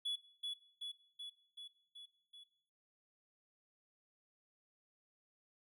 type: tone with echo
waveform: triangle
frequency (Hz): 3403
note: G#7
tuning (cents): +41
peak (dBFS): -35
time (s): 0.05-0.16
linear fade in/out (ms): 10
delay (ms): 380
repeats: 6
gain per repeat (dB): -3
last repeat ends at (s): 2.44
effects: noise-tail reverb RT60 0.7 s tail -19 dB re dry